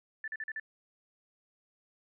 sine tone bursts, 1760 Hz, A6, in tune, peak -35 dBFS, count 5, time 0.24-0.598 s, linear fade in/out 2 ms, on 38 ms, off 42 ms, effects none

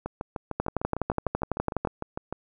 two click trains, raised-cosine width 1 ms, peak -11 / -17 dBFS, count 16 / 16, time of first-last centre 0.6-1.85 / 0.06-2.326 s, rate 12 / 6.62 Hz, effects none

